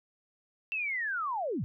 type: linear sweep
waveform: sine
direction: down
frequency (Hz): 2705 to 87.31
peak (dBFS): -30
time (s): 0.72-1.64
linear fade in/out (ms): 0
effects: none